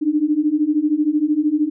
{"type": "beating tone pair", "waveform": "sine", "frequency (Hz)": [293.7, 306.7], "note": ["D4", "D#4"], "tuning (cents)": [0, -25], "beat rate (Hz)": 13, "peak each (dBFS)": [-19, -17], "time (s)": [0.01, 1.7], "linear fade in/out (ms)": 20, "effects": []}